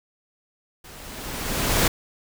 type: noise with level ramp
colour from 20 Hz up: pink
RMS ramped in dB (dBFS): -44 to -18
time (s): 0.84-1.88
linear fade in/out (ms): 5
effects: none